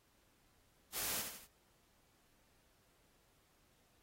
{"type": "noise with echo", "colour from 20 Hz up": "white", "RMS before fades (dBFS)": -40, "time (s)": [0.92, 1.24], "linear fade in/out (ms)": 50, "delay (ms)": 81, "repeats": 3, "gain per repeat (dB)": -6, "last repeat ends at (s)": 1.483, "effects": ["pink hiss -73 dBFS RMS until 4.02 s", "AAC 48 kbps"]}